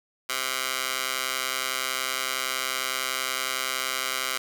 15% pulse tone with high-pass filter, 130.81 Hz, C3, in tune, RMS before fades -29 dBFS, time 0.29-4.38 s, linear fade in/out 5 ms, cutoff 1500 Hz, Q 0.68, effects none

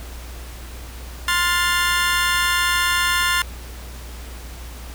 25% pulse chord, F major, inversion second, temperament equal with one note detuned, 1046.5 / 1412.3 / 1760 Hz, C6 / F6 / A6, 0 / +19 / 0 cents, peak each -18 dBFS, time 1.28-3.42 s, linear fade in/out 2 ms, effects added 60 Hz sine -33 dBFS peak until 4.94 s + pink hiss -40 dBFS RMS until 4.94 s

